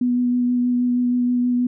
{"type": "tone with vibrato", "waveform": "sine", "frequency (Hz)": 245.8, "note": "B3", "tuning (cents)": -8, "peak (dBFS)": -16, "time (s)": [0.01, 1.67], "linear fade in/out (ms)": 5, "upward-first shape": "sine", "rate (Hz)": 6.3, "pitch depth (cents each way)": 12, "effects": []}